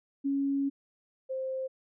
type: tone pair in turn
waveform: sine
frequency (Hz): 277.2 / 525.1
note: C#4 / C5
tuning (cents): 0 / +6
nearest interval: major seventh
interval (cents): 1106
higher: second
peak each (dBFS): -26 / -31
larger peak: first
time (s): 0.24-0.7 / 1.29-1.68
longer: first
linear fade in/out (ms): 20
effects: none